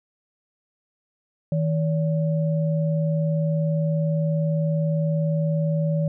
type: tone pair together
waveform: sine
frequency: 158.7 / 571.1 Hz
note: D#3 / D5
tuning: +35 / -49 cents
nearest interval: octave + minor seventh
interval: 2216 cents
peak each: -20 / -28 dBFS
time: 1.52-6.08 s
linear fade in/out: 2 ms
effects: none